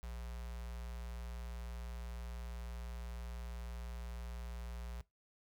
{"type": "tone with notch filter", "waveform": "square", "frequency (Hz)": 59, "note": "A#1", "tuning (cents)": 22, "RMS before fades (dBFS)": -45, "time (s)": [0.03, 5.01], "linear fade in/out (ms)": 0, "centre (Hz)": 290, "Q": 0.92, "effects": ["noise-tail reverb RT60 0.2 s tail -20 dB re dry"]}